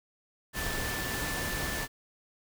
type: tone in noise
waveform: sine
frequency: 1760 Hz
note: A6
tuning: in tune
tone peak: -37 dBFS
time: 0.53-1.88 s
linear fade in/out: 50 ms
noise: pink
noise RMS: -34 dBFS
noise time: 0.53-1.88 s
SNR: -6 dB
effects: none

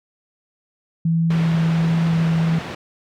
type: tone with vibrato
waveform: sine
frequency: 164.5 Hz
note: E3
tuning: 3 cents flat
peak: -15 dBFS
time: 1.05-2.59 s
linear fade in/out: 5 ms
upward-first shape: triangle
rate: 1.3 Hz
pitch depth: 9 cents each way
type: band-pass noise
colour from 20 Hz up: pink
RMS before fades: -31 dBFS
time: 1.3-2.75 s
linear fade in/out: 5 ms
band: 100 to 3000 Hz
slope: 12 dB/octave
effects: none

